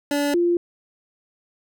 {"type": "tone pair in turn", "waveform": ["25% pulse", "sine"], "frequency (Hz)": [288, 346.9], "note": ["D4", "F4"], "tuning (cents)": [-34, -12], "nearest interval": "minor third", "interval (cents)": 322, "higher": "second", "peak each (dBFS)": -16, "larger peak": "neither", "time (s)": [[0.11, 0.34], [0.34, 0.57]], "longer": "neither", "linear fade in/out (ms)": 2, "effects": []}